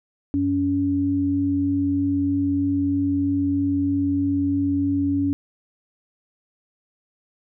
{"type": "tone pair together", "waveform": "sine", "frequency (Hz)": [92.78, 281.5], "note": ["F#2", "C#4"], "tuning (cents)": [5, 27], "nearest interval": "octave + perfect fifth", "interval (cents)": 1922, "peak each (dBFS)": [-27, -19], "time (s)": [0.34, 5.33], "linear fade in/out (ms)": 0, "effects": []}